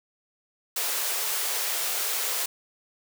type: high-pass noise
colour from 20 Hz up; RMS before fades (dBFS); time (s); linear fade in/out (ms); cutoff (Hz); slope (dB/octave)
white; -28; 0.76-2.46; 5; 380; 48
effects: none